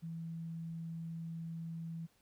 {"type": "tone", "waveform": "sine", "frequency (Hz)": 164.81, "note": "E3", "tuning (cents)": 0, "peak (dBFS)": -40, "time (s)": [0.02, 2.07], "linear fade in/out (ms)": 20, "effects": ["pink hiss -72 dBFS RMS until 2.21 s"]}